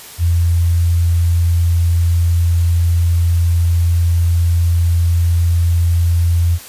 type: tone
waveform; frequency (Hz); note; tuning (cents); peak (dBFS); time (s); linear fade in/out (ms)
sine; 85; F2; -46; -10; 0.18-6.59; 50
effects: white hiss -35 dBFS RMS until 6.68 s + resampled to 32000 Hz

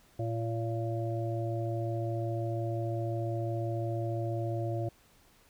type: harmonic tone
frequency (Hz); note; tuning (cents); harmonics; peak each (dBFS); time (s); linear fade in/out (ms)
114.3; A#2; -34; 1 / 3 / 5 / 6; -32 / -37 / -39 / -40; 0.19-4.89; 5
effects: pink hiss -63 dBFS RMS until 5.49 s

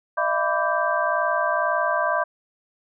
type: tone cluster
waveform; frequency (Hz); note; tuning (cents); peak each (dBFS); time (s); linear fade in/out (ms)
sine; 613 / 675 / 997 / 1162 / 1570; D#5 / E5 / B5 / D6 / G6; -26 / +41 / +16 / -19 / +2; -26; 0.17-2.24; 10
effects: none

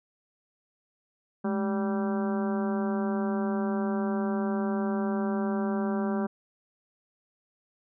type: harmonic tone with a mistuned harmonic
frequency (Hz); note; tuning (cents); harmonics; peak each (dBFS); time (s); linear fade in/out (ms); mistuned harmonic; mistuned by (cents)
194.5; G3; -13; 1 / 2 / 3 / 4 / 5 / 6 / 7 / 8; -27 / -33 / -37 / -39 / -41 / -43 / -44 / -45; 1.44-6.27; 10; 1; +130
effects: none

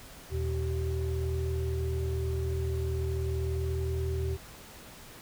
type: tone cluster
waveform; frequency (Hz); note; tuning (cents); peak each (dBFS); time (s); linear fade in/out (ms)
sine; 79.9 / 120.3 / 385.3; D#2 / B2 / G4; +47 / -45 / -30; -29 / -34 / -34; 0.3-4.38; 50
effects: tanh soft clip ceiling -22 dBFS + pink hiss -49 dBFS RMS until 5.21 s

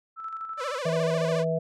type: tone with tremolo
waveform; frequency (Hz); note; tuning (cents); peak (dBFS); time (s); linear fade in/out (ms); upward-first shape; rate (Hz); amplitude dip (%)
sine; 1318.5; E6; 0; -31; 0.16-0.8; 50; square; 12; 45
type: tone with vibrato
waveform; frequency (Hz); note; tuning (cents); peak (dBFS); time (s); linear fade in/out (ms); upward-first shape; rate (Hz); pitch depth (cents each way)
sawtooth; 540; C#5; -45; -26; 0.57-1.45; 50; sine; 14; 180
type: harmonic tone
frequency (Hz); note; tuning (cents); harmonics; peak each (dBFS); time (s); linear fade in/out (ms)
162.8; E3; -21; 1 / 3 / 4; -28 / -28 / -28; 0.85-1.59; 10
effects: low-pass 7000 Hz 12 dB/octave

